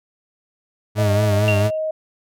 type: tone with vibrato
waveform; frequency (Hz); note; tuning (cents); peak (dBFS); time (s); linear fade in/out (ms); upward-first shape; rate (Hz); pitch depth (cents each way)
40% pulse; 103.83; G#2; 0; -15; 0.95-1.71; 50; sine; 4.4; 74
type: tone with pitch glide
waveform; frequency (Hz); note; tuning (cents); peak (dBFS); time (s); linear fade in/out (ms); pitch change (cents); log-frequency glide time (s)
sine; 622.3 to 627.7; D#5 to D#5; 0 to +15; -20; 0.98-1.91; 5; +15; 1.11-1.55
type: tone with exponential decay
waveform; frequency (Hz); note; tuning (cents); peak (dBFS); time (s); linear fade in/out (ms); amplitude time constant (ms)
sine; 2758; F7; -22; -17; 1.48-1.78; 1; 64
effects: none